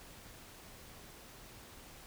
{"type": "silence", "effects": ["pink hiss -54 dBFS RMS until 2.06 s"]}